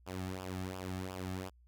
sawtooth tone with flanger, 93 Hz, F#2, 9 cents sharp, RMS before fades -41 dBFS, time 0.06-1.5 s, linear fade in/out 20 ms, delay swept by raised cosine 0.48 to 2.08 ms, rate 2.8 Hz, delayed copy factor -0.7, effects added 60 Hz sine -60 dBFS peak until 1.67 s

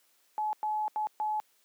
sine tone bursts at uneven times, 854 Hz, G#5, 48 cents sharp, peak -28 dBFS, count 4, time 0.38-0.53 / 0.63-0.88 / 0.96-1.07 / 1.2-1.4 s, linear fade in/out 0 ms, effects white hiss -68 dBFS RMS until 1.64 s + high-pass 300 Hz 12 dB/octave

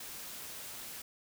white noise, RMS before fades -45 dBFS, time 0-1.02 s, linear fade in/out 5 ms, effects none

